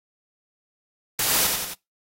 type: noise with echo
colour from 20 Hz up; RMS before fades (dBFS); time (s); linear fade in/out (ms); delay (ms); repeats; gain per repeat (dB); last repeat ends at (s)
white; -22; 1.19-1.47; 2; 89; 3; -4; 1.737
effects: noise-tail reverb RT60 0.2 s tail -23 dB re dry + AAC 48 kbps